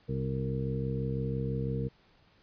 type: harmonic tone with a mistuned harmonic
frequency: 66 Hz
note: C2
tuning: 16 cents sharp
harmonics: 1 / 2 / 3 / 4 / 5 / 6 / 7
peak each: -40 / -32 / -37 / -42 / -46 / -49 / -37 dBFS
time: 0.08-1.89 s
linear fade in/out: 20 ms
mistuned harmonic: 5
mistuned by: +20 cents
effects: pink hiss -64 dBFS RMS until 2.42 s + resampled to 11025 Hz